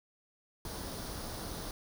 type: noise with comb filter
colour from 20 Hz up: pink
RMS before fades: -41 dBFS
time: 0.65-1.71 s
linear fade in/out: 2 ms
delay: 0.2 ms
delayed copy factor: +0.55
effects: none